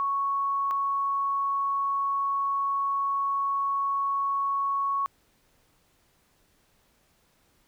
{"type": "tone pair in turn", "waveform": "sine", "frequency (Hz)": [1108.7, 1108.7], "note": ["C#6", "C#6"], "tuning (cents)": [0, 0], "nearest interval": "unison", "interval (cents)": 0, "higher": "neither", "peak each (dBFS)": -24, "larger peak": "neither", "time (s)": [[0, 0.71], [0.71, 5.06]], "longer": "second", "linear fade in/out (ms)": 0, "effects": ["pink hiss -66 dBFS RMS until 7.67 s"]}